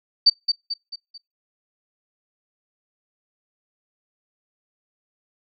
sine tone with echo, 4609 Hz, D8, 33 cents flat, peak -9 dBFS, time 0.26-0.3 s, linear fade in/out 10 ms, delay 220 ms, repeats 4, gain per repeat -7 dB, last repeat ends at 1.18 s, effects noise-tail reverb RT60 0.2 s tail -23 dB re dry

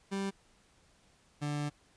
30% pulse tone pair in turn, 196 / 146.83 Hz, G3 / D3, 0 / 0 cents, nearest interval perfect fourth, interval 500 cents, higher first, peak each -30 / -30 dBFS, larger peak neither, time 0.11-0.31 / 1.41-1.7 s, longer second, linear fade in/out 20 ms, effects pink hiss -66 dBFS RMS until 1.96 s + resampled to 22050 Hz

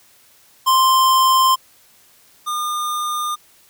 square tone pair in turn, 1046.5 / 1211.4 Hz, C6 / D#6, 0 / -47 cents, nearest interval minor third, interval 253 cents, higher second, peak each -12 / -21 dBFS, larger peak first, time 0.66-1.56 / 2.46-3.36 s, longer neither, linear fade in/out 20 ms, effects white hiss -52 dBFS RMS until 3.69 s

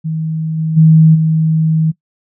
sine tone with level steps, 159.1 Hz, D#3, 39 cents sharp, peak -15 / -13 / -3 / -9 dBFS, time 0.04-1.92 s, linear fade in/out 20 ms, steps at 0.57 / 0.76 / 1.14 s, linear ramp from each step 20 ms, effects noise-tail reverb RT60 0.1 s tail -21 dB re dry

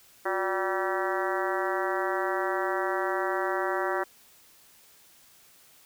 harmonic tone with a mistuned harmonic, 192.4 Hz, G3, 32 cents flat, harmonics 2 / 3 / 4 / 5 / 6 / 7 / 8 / 9 / 10, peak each -31 / -33 / -34 / -35 / -36 / -36 / -37 / -38 / -38 dBFS, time 0.25-4.04 s, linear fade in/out 10 ms, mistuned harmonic 2, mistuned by -99 cents, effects white hiss -57 dBFS RMS until 5.85 s

